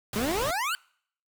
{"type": "noise", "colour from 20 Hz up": "pink", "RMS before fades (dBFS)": -34, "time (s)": [0.13, 0.51], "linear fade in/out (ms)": 2}
{"type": "exponential sweep", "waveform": "25% pulse", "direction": "up", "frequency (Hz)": [199.9, 1549], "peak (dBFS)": -23, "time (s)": [0.16, 0.75], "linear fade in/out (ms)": 0}
{"effects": ["noise-tail reverb RT60 0.6 s tail -26 dB re dry"]}